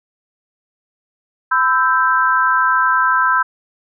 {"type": "chord", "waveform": "sine", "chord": "E minor", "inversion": "second", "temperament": "equal with one note detuned", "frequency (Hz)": [1009.1, 1318.5, 1568], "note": ["B5", "E6", "G6"], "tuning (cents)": [37, 0, 0], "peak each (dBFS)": -16, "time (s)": [1.51, 3.43], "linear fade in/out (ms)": 10, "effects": []}